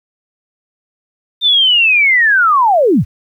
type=linear sweep; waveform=sine; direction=down; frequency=3619 to 61.74 Hz; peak=-7 dBFS; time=1.41-3.05 s; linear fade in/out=50 ms; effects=8-bit